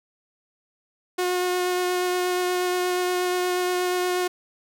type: tone with vibrato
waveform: sawtooth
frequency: 361.2 Hz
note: F#4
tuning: 42 cents flat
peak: -18 dBFS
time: 1.18-4.28 s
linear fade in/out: 10 ms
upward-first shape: sine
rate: 8.4 Hz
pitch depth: 10 cents each way
effects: none